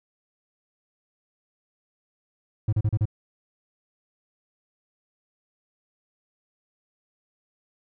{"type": "tone bursts", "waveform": "triangle", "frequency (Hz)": 106.9, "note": "A2", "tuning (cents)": -49, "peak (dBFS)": -17, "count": 5, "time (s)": [2.68, 3.055], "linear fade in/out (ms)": 5, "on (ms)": 47, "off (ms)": 35, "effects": []}